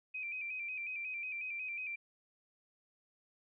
sine tone with vibrato, 2436 Hz, D#7, 37 cents flat, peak -38 dBFS, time 0.14-1.96 s, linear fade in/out 10 ms, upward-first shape square, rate 5.5 Hz, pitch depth 57 cents each way, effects none

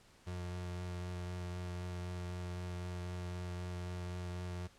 35% pulse tone with vibrato, 89.2 Hz, F2, 37 cents sharp, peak -38 dBFS, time 0.26-4.68 s, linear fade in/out 20 ms, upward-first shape sine, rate 3.9 Hz, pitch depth 12 cents each way, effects pink hiss -64 dBFS RMS until 4.78 s + low-pass 9000 Hz 12 dB/octave

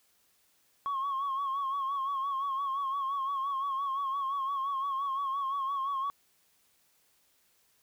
sine tone with vibrato, 1096 Hz, C#6, 20 cents flat, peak -28 dBFS, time 0.86-6.1 s, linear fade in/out 0 ms, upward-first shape sine, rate 5.8 Hz, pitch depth 59 cents each way, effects tanh soft clip ceiling -27 dBFS + white hiss -69 dBFS RMS until 7.82 s

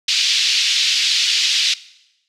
pink band-pass noise, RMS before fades -17 dBFS, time 0.08-1.74 s, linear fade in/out 5 ms, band 2900 to 5200 Hz, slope 24 dB/octave, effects noise-tail reverb RT60 0.9 s tail -19 dB re dry

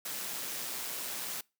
white noise with amplitude modulation, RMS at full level -37 dBFS, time 0.05-1.41 s, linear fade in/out 5 ms, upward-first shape sine, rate 124 Hz, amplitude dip 25%, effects noise-tail reverb RT60 0.3 s tail -26 dB re dry + high-pass 150 Hz 12 dB/octave

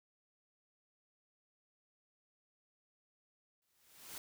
white noise with exponential growth, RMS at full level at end -45 dBFS, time 3.62-4.18 s, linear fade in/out 1 ms, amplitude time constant 120 ms, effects none

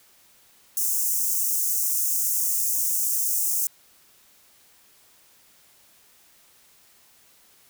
white high-pass noise, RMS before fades -24 dBFS, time 0.77-3.67 s, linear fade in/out 2 ms, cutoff 6000 Hz, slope 48 dB/octave, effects white hiss -57 dBFS RMS until 7.69 s

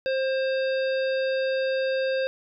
harmonic tone with a mistuned harmonic, 528 Hz, C5, 16 cents sharp, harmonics 1 / 3 / 5 / 7 / 9, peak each -23 / -33 / -37 / -40 / -42 dBFS, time 0.06-2.27 s, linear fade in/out 0 ms, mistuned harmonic 3, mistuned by +16 cents, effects none

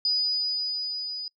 sine tone with level ramp, 4953 Hz, D#8, 9 cents flat, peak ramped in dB -21 to -32 dBFS, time 0.05-1.28 s, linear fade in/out 2 ms, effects noise-tail reverb RT60 0.1 s tail -23 dB re dry

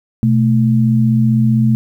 sine tone pair together, 124.47 / 220 Hz, B2 / A3, +14 / 0 cents, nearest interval minor seventh, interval 986 cents, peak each -12 dBFS, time 0.23-1.75 s, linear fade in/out 0 ms, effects 8-bit

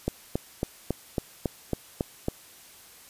click train, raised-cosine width 2 ms, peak -12 dBFS, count 9, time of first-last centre 0.08-2.284 s, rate 3.63 Hz, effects white hiss -51 dBFS RMS until 3.09 s + resampled to 32000 Hz

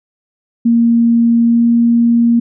sine tone with pitch glide, 233.1 to 234.5 Hz, A#3 to A#3, 0 to +11 cents, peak -7 dBFS, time 0.65-2.4 s, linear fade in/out 10 ms, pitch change +11 cents, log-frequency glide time 1.45-1.65 s, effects none

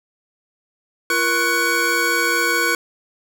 square tone cluster, 341.9 / 474.1 / 1101 / 1487 / 2251 Hz, F4 / A#4 / C#6 / F#6 / C#7, -37 / +29 / -12 / +8 / +26 cents, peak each -27 / -26 / -26 / -20 / -24 dBFS, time 1.1-2.75 s, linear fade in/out 2 ms, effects none

